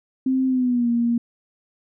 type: tone with pitch glide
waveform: sine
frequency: 261.6 to 235.8 Hz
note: C4 to A#3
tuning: 0 to +20 cents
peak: -17 dBFS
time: 0.26-1.18 s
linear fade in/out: 5 ms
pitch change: -180 cents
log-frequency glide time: 0.47-0.89 s
effects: none